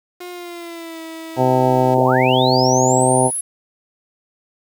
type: tone with pitch glide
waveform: sawtooth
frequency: 356.3 to 324.8 Hz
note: F4 to E4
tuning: +35 to -26 cents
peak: -26 dBFS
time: 0.2-1.95 s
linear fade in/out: 10 ms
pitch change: -161 cents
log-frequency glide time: 0.31-1.01 s
type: harmonic tone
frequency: 128.4 Hz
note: C3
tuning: 32 cents flat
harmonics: 1 / 2 / 3 / 4 / 5 / 6 / 7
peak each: -20 / -20 / -20 / -20 / -20 / -20 / -20 dBFS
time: 1.36-3.31 s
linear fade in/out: 50 ms
type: linear sweep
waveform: sine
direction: up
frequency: 269 to 11000 Hz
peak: -20 dBFS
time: 1.97-3.41 s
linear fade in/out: 5 ms
effects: 7-bit